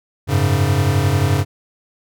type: chord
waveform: square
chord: F# suspended second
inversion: none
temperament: equal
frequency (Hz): 92.5 / 103.83 / 138.59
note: F#2 / G#2 / C#3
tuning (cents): 0 / 0 / 0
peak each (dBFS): -19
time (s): 0.27-1.45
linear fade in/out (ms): 50
effects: none